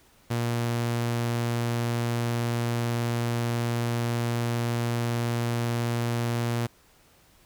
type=tone; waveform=sawtooth; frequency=118.2 Hz; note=A#2; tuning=24 cents sharp; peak=-21 dBFS; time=0.3-6.67 s; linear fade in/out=10 ms; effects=pink hiss -59 dBFS RMS until 7.45 s